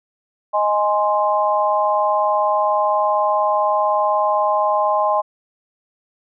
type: chord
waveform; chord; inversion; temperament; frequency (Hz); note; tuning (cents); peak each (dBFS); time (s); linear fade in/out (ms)
sine; Ab major; second; equal; 622.3 / 830.6 / 1046.5; Eb5 / Ab5 / C6; 0 / 0 / 0; -19; 0.53-5.22; 20
effects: none